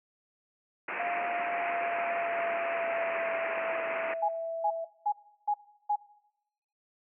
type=low-pass noise; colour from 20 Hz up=white; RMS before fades=-35 dBFS; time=0.88-4.14 s; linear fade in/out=5 ms; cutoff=2600 Hz; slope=96 dB/octave
type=tone with pitch glide; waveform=sine; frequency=698.5 to 660.1 Hz; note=F5 to E5; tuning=0 to +2 cents; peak=-30 dBFS; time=0.99-4.85 s; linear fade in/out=10 ms; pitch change=-98 cents; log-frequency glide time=1.24-3.68 s
type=tone bursts; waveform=sine; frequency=830.6 Hz; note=G#5; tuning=in tune; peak=-24 dBFS; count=5; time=4.22-5.96 s; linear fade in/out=10 ms; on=68 ms; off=350 ms
effects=noise-tail reverb RT60 0.9 s tail -21 dB re dry + high-pass 400 Hz 12 dB/octave